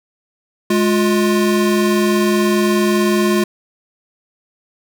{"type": "tone pair together", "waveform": "square", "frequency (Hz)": [209.3, 354.3], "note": ["G#3", "F4"], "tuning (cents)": [14, 25], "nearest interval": "major sixth", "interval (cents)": 911, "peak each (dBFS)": -16, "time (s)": [0.7, 3.44], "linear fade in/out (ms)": 5, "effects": []}